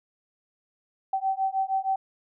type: beating tone pair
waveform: sine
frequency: 767 / 773.4 Hz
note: G5 / G5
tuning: -38 / -24 cents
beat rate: 6.4 Hz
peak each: -27 dBFS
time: 1.13-1.96 s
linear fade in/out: 5 ms
effects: none